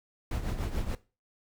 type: noise with tremolo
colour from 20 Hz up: brown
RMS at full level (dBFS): -29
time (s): 0.31-0.95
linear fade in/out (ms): 2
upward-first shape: triangle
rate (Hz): 6.9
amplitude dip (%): 70
effects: noise-tail reverb RT60 0.3 s tail -18 dB re dry